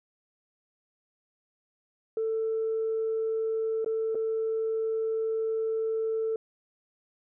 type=tone with dropouts; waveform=sine; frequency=444.6 Hz; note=A4; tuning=18 cents sharp; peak=-25 dBFS; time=2.17-6.36 s; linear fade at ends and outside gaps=2 ms; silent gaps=3.846-3.861 / 4.147-4.153 s; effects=tanh soft clip ceiling -22 dBFS